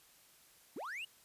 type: linear sweep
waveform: triangle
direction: up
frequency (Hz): 198.8 to 2960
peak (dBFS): -39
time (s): 0.76-1.05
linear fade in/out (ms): 5
effects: white hiss -64 dBFS RMS until 1.24 s + resampled to 32000 Hz